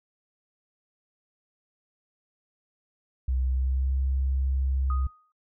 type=tone with pitch glide; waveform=sine; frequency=64.2 to 66.5 Hz; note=C2 to C2; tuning=-32 to +29 cents; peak=-23 dBFS; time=3.28-5.07 s; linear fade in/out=5 ms; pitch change=+61 cents; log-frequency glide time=3.45-3.94 s
type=tone with exponential decay; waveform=sine; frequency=1244.5 Hz; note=D#6; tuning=in tune; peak=-31 dBFS; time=4.9-5.32 s; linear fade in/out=2 ms; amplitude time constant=91 ms
effects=noise-tail reverb RT60 0.1 s tail -21 dB re dry